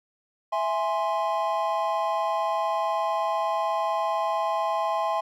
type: chord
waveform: triangle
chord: E augmented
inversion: none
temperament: equal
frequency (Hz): 659.3 / 830.6 / 1046.5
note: E5 / G#5 / B#5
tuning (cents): 0 / 0 / 0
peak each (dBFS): -26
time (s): 0.52-5.21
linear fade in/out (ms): 10
effects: none